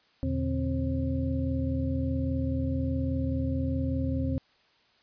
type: tone cluster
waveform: sine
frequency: 80.8 / 119.6 / 144.5 / 263.1 / 535 Hz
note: E2 / A#2 / D3 / C4 / C5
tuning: -34 / +45 / -28 / +10 / +38 cents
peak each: -30 / -35 / -36 / -30 / -38 dBFS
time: 0.23-4.38 s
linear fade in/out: 0 ms
effects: white hiss -64 dBFS RMS until 5.02 s + resampled to 11025 Hz